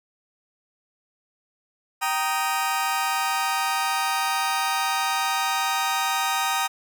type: chord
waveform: sawtooth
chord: Eb major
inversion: first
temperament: just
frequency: 777.8 / 933.4 / 1244.5 Hz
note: G5 / Bb5 / Eb6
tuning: -14 / +2 / 0 cents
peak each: -23 dBFS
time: 2.01-6.68 s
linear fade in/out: 20 ms
effects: none